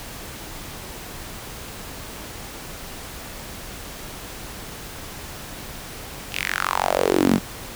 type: tone with high-pass filter sweep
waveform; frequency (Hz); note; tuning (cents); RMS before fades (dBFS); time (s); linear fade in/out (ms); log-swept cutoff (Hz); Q
sawtooth; 46.25; F#1; 0; -21; 6.31-7.4; 50; 2900 to 190; 4.3
effects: pink hiss -36 dBFS RMS until 7.75 s